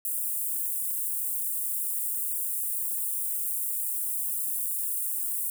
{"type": "high-pass noise", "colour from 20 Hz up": "white", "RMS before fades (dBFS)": -30, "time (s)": [0.05, 5.5], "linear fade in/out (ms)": 2, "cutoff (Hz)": 8500, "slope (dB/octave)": 48, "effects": []}